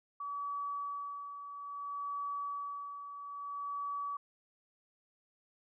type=tone with tremolo; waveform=sine; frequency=1142 Hz; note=D6; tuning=49 cents flat; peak=-35 dBFS; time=0.2-4.17 s; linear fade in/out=5 ms; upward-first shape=sine; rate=0.6 Hz; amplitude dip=60%; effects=none